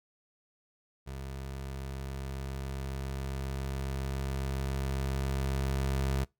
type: tone with level ramp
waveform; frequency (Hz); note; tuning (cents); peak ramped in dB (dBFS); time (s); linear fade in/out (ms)
25% pulse; 67.3; C2; +49; -35 to -24; 1.06-6.25; 20
effects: noise-tail reverb RT60 0.2 s tail -24 dB re dry